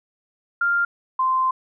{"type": "tone pair in turn", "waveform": "sine", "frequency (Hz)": [1396.9, 1039.9], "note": ["F6", "C6"], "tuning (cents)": [0, -11], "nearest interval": "perfect fourth", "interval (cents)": 511, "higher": "first", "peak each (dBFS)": -17, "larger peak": "neither", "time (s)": [[0.61, 0.85], [1.19, 1.51]], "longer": "second", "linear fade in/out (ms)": 5, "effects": []}